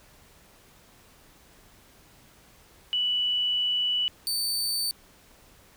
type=tone pair in turn; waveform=sine / sawtooth; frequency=2960 / 4558 Hz; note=F#7 / C#8; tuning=0 / +47 cents; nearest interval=perfect fifth; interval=747 cents; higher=second; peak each=-23 dBFS; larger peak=neither; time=2.93-4.08 / 4.27-4.91 s; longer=first; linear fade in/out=0 ms; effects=pink hiss -56 dBFS RMS until 5.76 s